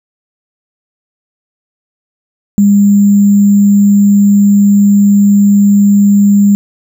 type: tone with sample-and-hold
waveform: sine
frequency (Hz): 202.1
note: G#3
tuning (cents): -47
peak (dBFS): -3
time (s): 2.58-6.55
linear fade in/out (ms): 0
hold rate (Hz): 7350
effects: none

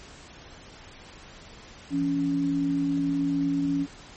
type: tone pair together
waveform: sine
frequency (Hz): 168.67 / 280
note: E3 / C#4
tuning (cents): +40 / +18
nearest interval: major sixth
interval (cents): 878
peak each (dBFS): -31 / -23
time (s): 1.9-3.87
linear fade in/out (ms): 50
effects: pink hiss -47 dBFS RMS until 4.16 s + MP3 32 kbps

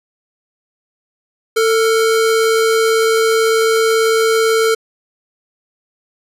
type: tone pair together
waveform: square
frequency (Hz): 446.6 / 1417.9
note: A4 / F6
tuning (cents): +26 / +26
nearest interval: octave + minor sixth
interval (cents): 2000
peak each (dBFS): -12 / -22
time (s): 1.56-4.75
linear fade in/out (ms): 10
effects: resampled to 32000 Hz

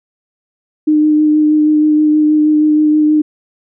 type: tone with vibrato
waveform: sine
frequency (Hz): 304.3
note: D#4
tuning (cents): -38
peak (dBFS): -7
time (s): 0.87-3.22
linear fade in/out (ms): 10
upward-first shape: sine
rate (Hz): 6.3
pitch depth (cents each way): 13
effects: none

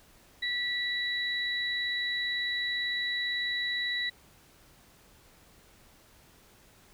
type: tone pair together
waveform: sine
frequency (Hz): 1953 / 3918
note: B6 / B7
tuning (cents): -20 / -15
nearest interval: octave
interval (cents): 1205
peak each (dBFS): -31 / -32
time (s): 0.42-4.1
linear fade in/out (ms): 10
effects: pink hiss -59 dBFS RMS until 6.93 s

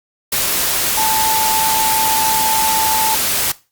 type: tone in noise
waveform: sine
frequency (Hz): 880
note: A5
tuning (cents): 0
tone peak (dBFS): -16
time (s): 0.97-3.15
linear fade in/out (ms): 5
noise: white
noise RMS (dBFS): -17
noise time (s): 0.32-3.52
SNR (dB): -2
effects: noise-tail reverb RT60 0.3 s tail -19 dB re dry + Opus 48 kbps

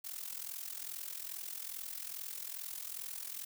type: noise with amplitude modulation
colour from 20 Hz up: blue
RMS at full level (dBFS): -40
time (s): 0.04-3.45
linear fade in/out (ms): 10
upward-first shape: sine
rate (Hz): 42.4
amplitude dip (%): 80
effects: none

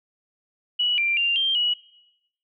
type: tone with pitch steps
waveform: sine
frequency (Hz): 2934 / 2368 / 2788 / 3171 / 2924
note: F#7 / D7 / F7 / G7 / F#7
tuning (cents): -15 / +14 / -4 / +19 / -21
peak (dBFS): -19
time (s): 0.79-1.74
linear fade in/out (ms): 10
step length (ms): 190
effects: noise-tail reverb RT60 1.0 s tail -24 dB re dry

